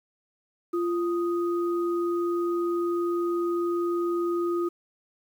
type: tone pair together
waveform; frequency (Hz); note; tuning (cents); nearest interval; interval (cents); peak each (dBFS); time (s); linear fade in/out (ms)
sine; 345.8 / 1244.5; F4 / D#6; -17 / 0; octave + minor seventh; 2217; -24 / -34; 0.73-4.69; 10
effects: 9-bit